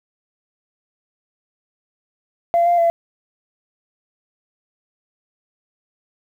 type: tone with pitch steps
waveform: sine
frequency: 685 / 696 / 677 Hz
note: F5 / F5 / E5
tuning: -34 / -6 / +46 cents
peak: -11 dBFS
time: 2.54-2.9 s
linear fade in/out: 0 ms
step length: 120 ms
effects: tanh soft clip ceiling -9 dBFS + 8-bit